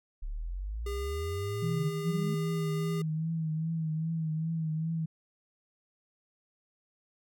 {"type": "exponential sweep", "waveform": "sine", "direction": "up", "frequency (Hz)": [33.72, 220], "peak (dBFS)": -33, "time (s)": [0.22, 2.35], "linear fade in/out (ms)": 10}
{"type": "tone", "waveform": "square", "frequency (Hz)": 404.8, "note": "G#4", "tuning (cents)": -44, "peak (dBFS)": -36, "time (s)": [0.86, 3.02], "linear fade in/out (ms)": 5}
{"type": "tone with vibrato", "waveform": "sine", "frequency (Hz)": 160.2, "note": "E3", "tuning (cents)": -49, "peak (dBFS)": -29, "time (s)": [1.62, 5.06], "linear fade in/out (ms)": 10, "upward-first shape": "triangle", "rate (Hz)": 2.5, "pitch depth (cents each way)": 55}
{"effects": []}